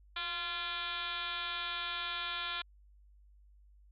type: tone with frequency modulation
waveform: sine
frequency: 2401 Hz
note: D7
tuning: 38 cents sharp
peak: -35 dBFS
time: 0.16-2.62 s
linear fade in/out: 5 ms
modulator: 340 Hz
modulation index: 4.2
effects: added 50 Hz sine -58 dBFS peak until 3.91 s